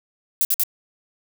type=noise bursts; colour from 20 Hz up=violet; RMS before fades=-19 dBFS; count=3; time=0.41-0.635 s; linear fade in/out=0 ms; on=39 ms; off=54 ms; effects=none